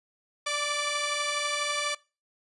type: tone pair together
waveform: 10% pulse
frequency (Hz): 587.3 / 1162.5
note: D5 / D6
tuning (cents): 0 / -18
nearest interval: octave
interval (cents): 1182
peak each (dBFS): -22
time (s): 0.46-1.95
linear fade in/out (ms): 10
effects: noise-tail reverb RT60 0.3 s tail -21 dB re dry + resampled to 24000 Hz